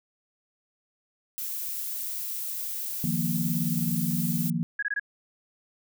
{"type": "noise", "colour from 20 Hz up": "violet", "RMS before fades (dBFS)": -33, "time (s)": [1.38, 4.5], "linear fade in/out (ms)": 0}
{"type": "chord", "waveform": "sine", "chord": "Eb suspended second", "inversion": "none", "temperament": "equal", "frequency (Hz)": [155.56, 174.61, 233.1], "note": ["Eb3", "F3", "Bb3"], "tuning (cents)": [0, 0, 0], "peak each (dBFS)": [-31, -28, -30], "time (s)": [3.04, 4.63], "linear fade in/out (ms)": 0}
{"type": "tone bursts", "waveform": "sine", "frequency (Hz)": 1661.2, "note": "G#6", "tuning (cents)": 0, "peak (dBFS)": -25, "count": 4, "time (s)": [4.79, 4.997], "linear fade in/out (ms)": 5, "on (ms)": 36, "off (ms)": 21}
{"effects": []}